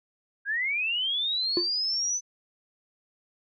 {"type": "linear sweep", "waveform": "sine", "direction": "up", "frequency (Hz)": [1580, 6090], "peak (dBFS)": -25, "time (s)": [0.45, 2.21], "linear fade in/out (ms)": 50}
{"type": "tone with exponential decay", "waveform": "triangle", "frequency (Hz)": 349.2, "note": "F4", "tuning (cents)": 0, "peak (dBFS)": -18, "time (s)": [1.57, 1.7], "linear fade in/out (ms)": 1, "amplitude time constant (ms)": 27}
{"effects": []}